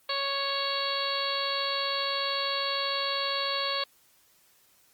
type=harmonic tone; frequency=554.4 Hz; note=C#5; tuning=in tune; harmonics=1 / 2 / 3 / 4 / 5 / 6 / 7 / 8; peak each=-35 / -33 / -38 / -39 / -38 / -37 / -35 / -33 dBFS; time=0.09-3.84 s; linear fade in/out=5 ms; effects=white hiss -63 dBFS RMS until 4.93 s + Opus 24 kbps